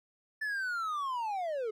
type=linear sweep; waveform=triangle; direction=down; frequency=1760 to 415.3 Hz; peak=-30 dBFS; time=0.41-1.71 s; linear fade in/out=10 ms; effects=none